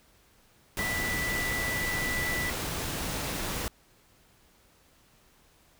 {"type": "tone in noise", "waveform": "sine", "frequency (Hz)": 1975.5, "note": "B6", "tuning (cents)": 0, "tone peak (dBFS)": -30, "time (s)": [0.79, 2.5], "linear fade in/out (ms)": 0, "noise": "pink", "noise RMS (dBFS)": -33, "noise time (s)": [0.77, 3.68], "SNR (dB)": 0, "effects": ["pink hiss -62 dBFS RMS until 5.79 s"]}